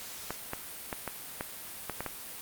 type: clicks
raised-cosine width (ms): 0.5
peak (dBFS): -18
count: 8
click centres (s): 0.306 / 0.534 / 0.928 / 1.077 / 1.409 / 1.897 / 2.006 / 2.063
effects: white hiss -43 dBFS RMS until 2.41 s + Opus 48 kbps